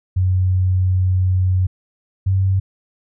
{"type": "tone pair in turn", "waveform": "sine", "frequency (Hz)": [92.5, 95.6], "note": ["F#2", "G2"], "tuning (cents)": [0, -43], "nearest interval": "minor second", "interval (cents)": 57, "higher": "second", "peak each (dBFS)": -13, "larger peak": "neither", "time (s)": [[0.16, 1.67], [2.26, 2.6]], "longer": "first", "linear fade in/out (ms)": 10, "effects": []}